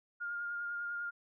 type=tone with vibrato; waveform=sine; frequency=1412 Hz; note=F6; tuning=19 cents sharp; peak=-36 dBFS; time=0.2-1.11 s; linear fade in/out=20 ms; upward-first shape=sine; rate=10 Hz; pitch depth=15 cents each way; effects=none